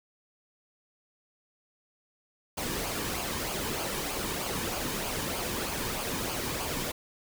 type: noise with flanger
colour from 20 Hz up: pink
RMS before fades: -33 dBFS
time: 2.57-6.92 s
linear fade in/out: 10 ms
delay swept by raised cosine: 0.52 to 1.52 ms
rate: 3.2 Hz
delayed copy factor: -0.5
effects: none